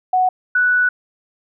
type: tone pair in turn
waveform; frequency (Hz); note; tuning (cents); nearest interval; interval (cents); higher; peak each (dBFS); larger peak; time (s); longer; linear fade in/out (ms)
sine; 740 / 1480; F#5 / F#6; 0 / 0; octave; 1200; second; -12; neither; 0.13-0.29 / 0.55-0.89; second; 5
effects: none